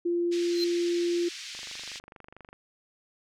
sine tone, 345.9 Hz, F4, 17 cents flat, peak -24 dBFS, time 0.05-1.29 s, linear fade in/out 10 ms
white band-pass noise, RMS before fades -41 dBFS, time 0.31-2 s, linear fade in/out 20 ms, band 1900 to 5800 Hz, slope 24 dB/octave
triangle tone with exponential growth, 4115 Hz, C8, 30 cents flat, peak -24 dBFS, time 0.46-0.64 s, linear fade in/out 1 ms, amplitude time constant 39 ms
click train, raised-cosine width 0.5 ms, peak -32 dBFS, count 25, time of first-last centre 1.55-2.53 s, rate 24.5 Hz
effects none

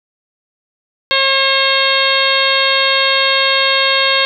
harmonic tone with a mistuned harmonic, 540 Hz, C#5, 45 cents flat, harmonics 1 / 2 / 3 / 4 / 5 / 6 / 7 / 8, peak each -19 / -19 / -19 / -19 / -19 / -19 / -19 / -19 dBFS, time 1.11-4.25 s, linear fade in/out 0 ms, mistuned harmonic 7, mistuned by -36 cents, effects none

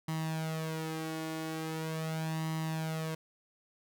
sawtooth tone with flanger, 159.5 Hz, D#3, 43 cents sharp, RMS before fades -36 dBFS, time 0.08-3.15 s, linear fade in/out 5 ms, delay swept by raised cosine 1 to 2.8 ms, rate 0.41 Hz, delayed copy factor +0.65, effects none

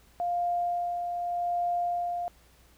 sine tone with tremolo, 701 Hz, F5, 6 cents sharp, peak -25 dBFS, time 0.2-2.28 s, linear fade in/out 0 ms, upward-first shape sine, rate 0.84 Hz, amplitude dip 40%, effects added 60 Hz sine -60 dBFS peak until 2.77 s + pink hiss -61 dBFS RMS until 2.77 s

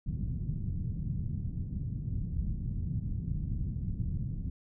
white low-pass noise, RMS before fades -34 dBFS, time 0.06-4.5 s, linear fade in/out 5 ms, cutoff 160 Hz, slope 24 dB/octave, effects none

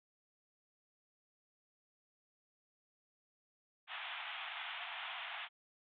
white band-pass noise, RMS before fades -45 dBFS, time 3.87-5.49 s, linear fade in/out 50 ms, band 670 to 3500 Hz, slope 96 dB/octave, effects none

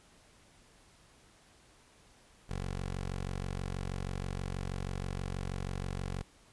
15% pulse tone, 46.25 Hz, F#1, in tune, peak -29 dBFS, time 2.49-6.23 s, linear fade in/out 10 ms, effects pink hiss -62 dBFS RMS until 6.52 s + resampled to 24000 Hz

